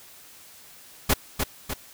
pink noise with echo, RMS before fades -19 dBFS, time 1.09-1.14 s, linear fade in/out 10 ms, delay 300 ms, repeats 2, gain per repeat -5 dB, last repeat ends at 1.74 s, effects white hiss -49 dBFS RMS until 1.93 s

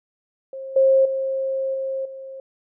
sine tone with level steps, 534 Hz, C5, 35 cents sharp, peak -30 / -12 / -21 / -23 / -33 dBFS, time 0.53-2.4 s, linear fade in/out 2 ms, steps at 0.76 / 1.05 / 1.74 / 2.05 s, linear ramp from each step 5 ms, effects none

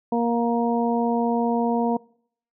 harmonic tone, 234.9 Hz, A#3, 13 cents sharp, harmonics 1 / 2 / 3 / 4, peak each -22 / -25 / -27 / -28 dBFS, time 0.12-1.97 s, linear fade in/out 5 ms, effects noise-tail reverb RT60 0.6 s tail -24 dB re dry

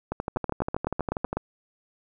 two click trains, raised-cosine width 1 ms, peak -14 / -12 dBFS, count 16 / 9, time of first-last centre 0.12-1.33 / 0.37-1.37 s, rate 12.4 / 8 Hz, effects none

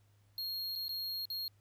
square tone with dropouts, 4262 Hz, C8, 31 cents sharp, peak -37 dBFS, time 0.38-1.48 s, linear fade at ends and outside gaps 1 ms, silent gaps 0.754-0.759 / 0.882-0.892 / 1.254-1.301 s, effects added 102 Hz sine -65 dBFS peak until 1.6 s + pink hiss -75 dBFS RMS until 1.6 s

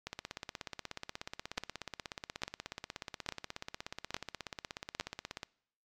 two click trains, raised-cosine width 0.2 ms, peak -22 / -15 dBFS, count 90 / 5, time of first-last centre 0.07-5.431 / 1.58-4.999 s, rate 16.6 / 1.17 Hz, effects noise-tail reverb RT60 0.7 s tail -24 dB re dry + MP3 96 kbps

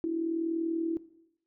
sine tone with amplitude modulation, 329.6 Hz, E4, in tune, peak -25 dBFS, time 0.04-0.97 s, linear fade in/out 0 ms, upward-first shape sine, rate 40.4 Hz, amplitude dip 70%, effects noise-tail reverb RT60 0.8 s tail -18 dB re dry

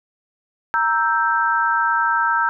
sine chord, E diminished, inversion second, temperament equal, 932.3 / 1318.5 / 1568 Hz, Bb5 / E6 / G6, 0 / 0 / 0 cents, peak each -20 dBFS, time 0.74-2.49 s, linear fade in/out 0 ms, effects none

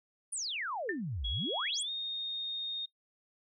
sine exponential two-way sweep, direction down then up, 10010 to 48.42 to 10010 Hz, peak -34 dBFS, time 0.32-1.83 s, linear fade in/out 10 ms, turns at 1.28 s
sine tone with exponential decay, 1789 Hz, A6, 28 cents sharp, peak -29 dBFS, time 0.89-1.01 s, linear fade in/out 2 ms, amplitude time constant 24 ms
sine tone with pitch glide, 3328 to 3693 Hz, G#7 to A#7, +3 to -17 cents, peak -34 dBFS, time 1.24-2.86 s, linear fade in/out 10 ms, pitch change +180 cents, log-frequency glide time 1.82-1.9 s
effects noise-tail reverb RT60 0.1 s tail -21 dB re dry

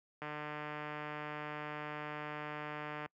click train, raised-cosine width 0.5 ms, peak -27 dBFS, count 427, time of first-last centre 0.22-3.06 s, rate 150 Hz, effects noise-tail reverb RT60 0.1 s tail -26 dB re dry + high-pass 100 Hz 12 dB/octave

